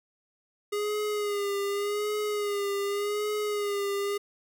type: tone with vibrato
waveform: square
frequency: 410.7 Hz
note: G#4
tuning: 19 cents flat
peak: -28 dBFS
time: 0.72-4.18 s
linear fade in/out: 10 ms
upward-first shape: sine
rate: 0.86 Hz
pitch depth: 45 cents each way
effects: none